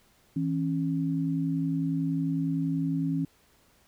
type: tone pair together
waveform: sine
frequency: 162.56 / 273.4 Hz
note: E3 / C#4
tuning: -24 / -24 cents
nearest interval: major sixth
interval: 900 cents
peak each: -28 dBFS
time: 0.36-3.25 s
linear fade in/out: 5 ms
effects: pink hiss -63 dBFS RMS until 3.87 s